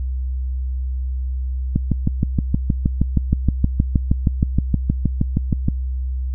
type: click train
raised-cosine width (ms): 5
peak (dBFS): -3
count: 26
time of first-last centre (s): 1.76-5.685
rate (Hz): 6.37
effects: added 64 Hz sine -20 dBFS peak until 6.34 s